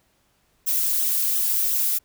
violet noise with flanger, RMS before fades -22 dBFS, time 0.66-1.99 s, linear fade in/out 20 ms, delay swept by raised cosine 0.41 to 3.81 ms, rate 2.8 Hz, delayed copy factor -0.6, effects pink hiss -65 dBFS RMS until 2.04 s

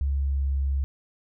sine tone with pitch glide, 69.3 to 68.46 Hz, C#2 to C#2, 0 to -21 cents, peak -22 dBFS, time 0.01-0.84 s, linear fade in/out 0 ms, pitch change -21 cents, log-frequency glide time 0.14-0.48 s, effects none

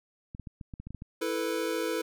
clicks, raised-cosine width 5 ms, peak -28 dBFS, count 10, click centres 0.349 / 0.397 / 0.472 / 0.612 / 0.738 / 0.8 / 0.87 / 0.906 / 0.947 / 1.021 s
square chord, E suspended fourth, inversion none, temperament equal, 329.6 / 440 / 493.9 Hz, E4 / A4 / B4, 0 / 0 / 0 cents, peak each -34 dBFS, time 1.21-2.02 s, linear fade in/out 10 ms
effects none

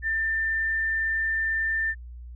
sine tone, 1789 Hz, A6, 28 cents sharp, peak -23 dBFS, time 0.02-1.95 s, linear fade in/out 50 ms, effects added 60 Hz sine -38 dBFS peak until 2.35 s

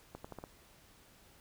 accelerating click train, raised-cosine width 1 ms, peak -30 dBFS, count 5, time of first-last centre 0.15-0.439 s, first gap 95 ms, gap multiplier 0.82, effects pink hiss -62 dBFS RMS until 1.4 s

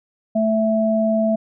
sine tone pair together, 220 / 659.3 Hz, A3 / E5, 0 / 0 cents, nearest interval octave + perfect fifth, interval 1900 cents, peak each -18 dBFS, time 0.35-1.36 s, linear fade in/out 10 ms, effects none

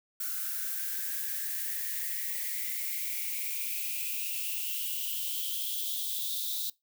violet noise with high-pass filter sweep, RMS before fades -34 dBFS, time 0.2-6.7 s, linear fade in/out 5 ms, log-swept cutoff 1400 to 3800 Hz, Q 9.4, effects noise-tail reverb RT60 0.2 s tail -22 dB re dry

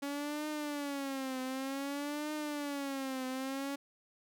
sawtooth tone with vibrato, 280 Hz, C#4, 18 cents sharp, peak -32 dBFS, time 0.02-3.76 s, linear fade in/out 10 ms, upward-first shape triangle, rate 0.54 Hz, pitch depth 150 cents each way, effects none

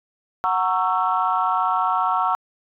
sine chord, F# dominant seventh, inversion none, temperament just, 740 / 925 / 1110 / 1332 Hz, F#5 / A#5 / C#6 / E6, 0 / -14 / +2 / +18 cents, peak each -23 dBFS, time 0.44-2.35 s, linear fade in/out 0 ms, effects tanh soft clip ceiling -8 dBFS

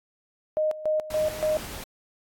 sine tone with tremolo, 618 Hz, D#5, 12 cents flat, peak -21 dBFS, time 0.57-1.57 s, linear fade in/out 0 ms, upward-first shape square, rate 3.5 Hz, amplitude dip 80%
pink noise, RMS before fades -38 dBFS, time 1.1-1.84 s, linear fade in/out 5 ms
effects AAC 64 kbps

